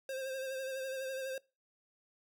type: tone with vibrato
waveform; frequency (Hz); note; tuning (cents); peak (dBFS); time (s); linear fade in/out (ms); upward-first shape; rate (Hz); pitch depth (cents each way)
square; 529; C5; +19; -38; 0.09-1.38; 2; sine; 12; 35
effects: noise-tail reverb RT60 0.3 s tail -24 dB re dry